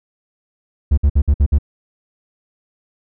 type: tone bursts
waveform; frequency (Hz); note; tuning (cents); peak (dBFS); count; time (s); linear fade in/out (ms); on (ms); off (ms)
triangle; 71.2; C#2; +47; -7; 6; 0.91-1.586; 10; 66; 56
effects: none